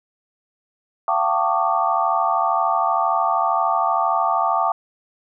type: tone cluster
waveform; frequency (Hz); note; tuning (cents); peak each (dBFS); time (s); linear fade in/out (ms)
sine; 683 / 765 / 889 / 1132 / 1205; F5 / G5 / A5 / C#6 / D6; -39 / -42 / +18 / +36 / +44; -23; 1.08-4.72; 2
effects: none